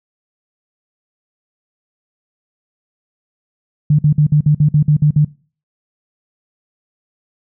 sine tone bursts, 149.2 Hz, D3, 28 cents sharp, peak -7 dBFS, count 10, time 3.9-5.248 s, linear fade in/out 5 ms, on 88 ms, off 52 ms, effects noise-tail reverb RT60 0.4 s tail -22 dB re dry

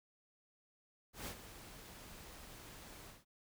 pink noise with ADSR envelope, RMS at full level -43 dBFS, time 1.13-3.25 s, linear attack 140 ms, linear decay 78 ms, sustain -11 dB, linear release 180 ms, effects none

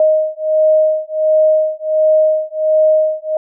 sine beating tone pair, 622.3 / 623.7 Hz, D#5 / D#5, 0 / +4 cents, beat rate 1.4 Hz, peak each -13 dBFS, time 0-3.37 s, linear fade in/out 2 ms, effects none

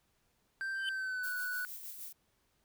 triangle tone with pitch glide, 1568 to 1480 Hz, G6 to F#6, 0 to 0 cents, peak -33 dBFS, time 0.61-1.65 s, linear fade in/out 0 ms, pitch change -100 cents, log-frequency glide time 0.86-1.32 s
triangle tone with exponential growth, 3053 Hz, G7, 46 cents flat, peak -30 dBFS, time 0.75-0.89 s, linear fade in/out 1 ms, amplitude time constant 30 ms
violet noise with tremolo, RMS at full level -44 dBFS, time 1.23-2.13 s, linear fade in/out 10 ms, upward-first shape sine, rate 6.5 Hz, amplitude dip 45%
effects pink hiss -75 dBFS RMS until 2.64 s

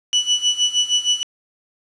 35% pulse tone with tremolo, 2960 Hz, F#7, in tune, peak -11 dBFS, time 0.13-1.23 s, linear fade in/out 0 ms, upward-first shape sine, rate 6.4 Hz, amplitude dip 85%, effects resampled to 22050 Hz + 7-bit

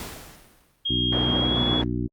pink noise with exponential decay, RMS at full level -34 dBFS, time 0-1.02 s, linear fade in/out 1 ms, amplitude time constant 220 ms
sine tone with pitch glide, 3247 to 3375 Hz, G#7 to G#7, -40 to +27 cents, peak -23 dBFS, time 0.85-1.82 s, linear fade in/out 10 ms, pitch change +67 cents, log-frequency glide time 1.33-1.6 s
harmonic tone, 60.7 Hz, B1, 29 cents flat, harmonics 1 / 2 / 3 / 4 / 5 / 6, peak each -31 / -29 / -35 / -30 / -30 / -35 dBFS, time 0.89-2.08 s, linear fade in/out 20 ms
pink band-pass noise, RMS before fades -29 dBFS, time 1.12-1.84 s, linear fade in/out 5 ms, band 120 to 1200 Hz, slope 12 dB/octave
effects Opus 48 kbps

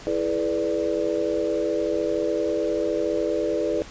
sine chord, E dominant seventh, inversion none, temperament equal with one note detuned, 329.6 / 424 / 493.9 / 587.3 Hz, E4 / G#4 / B4 / D5, 0 / +36 / 0 / 0 cents, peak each -27 dBFS, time 0.07-3.82 s, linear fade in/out 0 ms, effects pink hiss -42 dBFS RMS until 3.9 s + resampled to 16000 Hz

